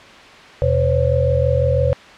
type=tone cluster; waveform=sine; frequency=81.7 / 125.4 / 507 / 553 Hz; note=E2 / B2 / B4 / C#5; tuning=-15 / +27 / +45 / -4 cents; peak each=-19 dBFS; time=0.62-1.93 s; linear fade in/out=0 ms; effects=white hiss -40 dBFS RMS until 2.17 s + low-pass 3000 Hz 12 dB/octave